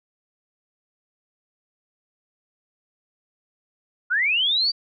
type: linear sweep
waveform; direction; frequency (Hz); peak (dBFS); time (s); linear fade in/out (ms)
sine; up; 1373 to 4699; -18; 4.1-4.72; 20
effects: none